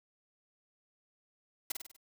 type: noise with echo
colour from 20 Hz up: white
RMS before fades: -34 dBFS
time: 1.7-1.72 s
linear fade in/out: 5 ms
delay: 49 ms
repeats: 5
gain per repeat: -5 dB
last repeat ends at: 1.965 s
effects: none